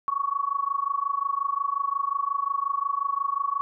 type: tone with amplitude modulation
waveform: sine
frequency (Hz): 1119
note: C#6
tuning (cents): +16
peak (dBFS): -20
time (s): 0.08-3.61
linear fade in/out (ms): 0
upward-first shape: sine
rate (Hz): 25.6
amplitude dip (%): 90
effects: none